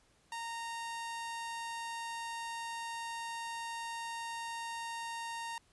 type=tone; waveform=sawtooth; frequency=925 Hz; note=A#5; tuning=14 cents flat; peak=-35 dBFS; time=0.32-5.58 s; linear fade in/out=2 ms; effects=pink hiss -69 dBFS RMS until 5.72 s + resampled to 24000 Hz